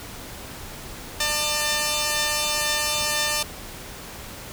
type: tone pair together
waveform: 5% pulse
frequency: 598 / 896 Hz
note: D5 / A5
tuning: +31 / +31 cents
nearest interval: perfect fifth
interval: 700 cents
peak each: -13 dBFS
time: 1.2-3.43 s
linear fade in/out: 5 ms
effects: pink hiss -38 dBFS RMS until 4.52 s